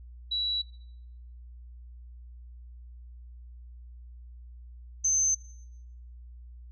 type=tone pair in turn; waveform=sine; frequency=3920 / 6223 Hz; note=B7 / G8; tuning=-14 / -14 cents; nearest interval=minor sixth; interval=800 cents; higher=second; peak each=-27 / -22 dBFS; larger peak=second; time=0.31-0.62 / 5.04-5.35 s; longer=neither; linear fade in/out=10 ms; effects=noise-tail reverb RT60 0.8 s tail -20 dB re dry + added 60 Hz sine -44 dBFS peak until 6.71 s